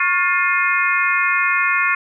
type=harmonic tone with a mistuned harmonic; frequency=354.4 Hz; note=F4; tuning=25 cents sharp; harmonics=3 / 4 / 5 / 6 / 7; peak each=-21 / -21 / -21 / -21 / -21 dBFS; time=0-1.95 s; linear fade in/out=5 ms; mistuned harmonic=3; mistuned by=+65 cents; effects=none